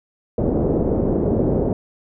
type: low-pass noise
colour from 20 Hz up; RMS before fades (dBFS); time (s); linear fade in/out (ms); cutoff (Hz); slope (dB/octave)
white; -19; 0.38-1.73; 2; 490; 24
effects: none